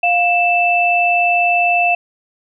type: tone pair together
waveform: sine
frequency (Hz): 703.3 / 2646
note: F5 / E7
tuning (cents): +12 / +6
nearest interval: octave + major seventh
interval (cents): 2294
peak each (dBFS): -14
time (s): 0.03-1.95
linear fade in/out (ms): 5
effects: none